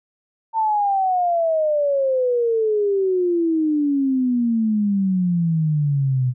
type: exponential sweep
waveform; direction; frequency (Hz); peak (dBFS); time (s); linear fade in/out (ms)
sine; down; 904 to 123.47; -16; 0.53-6.34; 50
effects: none